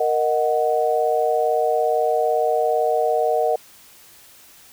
sine chord, D# minor, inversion second, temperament equal, 466.2 / 622.3 / 740 Hz, A#4 / D#5 / F#5, 0 / 0 / 0 cents, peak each -21 dBFS, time 0-3.56 s, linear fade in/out 5 ms, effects white hiss -48 dBFS RMS until 4.72 s

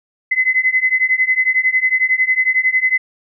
sine beating tone pair, 2029 / 2040 Hz, B6 / C7, +46 / -44 cents, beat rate 11 Hz, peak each -16 / -15 dBFS, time 0.31-2.98 s, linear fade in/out 10 ms, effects none

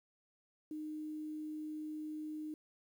sine tone with quantisation, 307.2 Hz, D#4, 22 cents flat, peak -40 dBFS, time 0.71-2.54 s, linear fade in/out 2 ms, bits 11, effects none

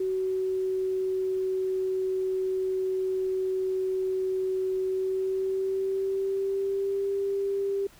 sine tone with pitch glide, 376.2 to 395.4 Hz, F#4 to G4, +29 to +15 cents, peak -25 dBFS, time 0-7.87 s, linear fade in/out 5 ms, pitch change +86 cents, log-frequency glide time 4.83-7.09 s, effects pink hiss -55 dBFS RMS until 7.99 s

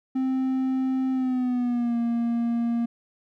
triangle tone with pitch glide, 261.6 to 234.4 Hz, C4 to A#3, 0 to +10 cents, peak -20 dBFS, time 0.15-2.86 s, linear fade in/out 10 ms, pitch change -190 cents, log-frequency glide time 1.12-1.97 s, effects none

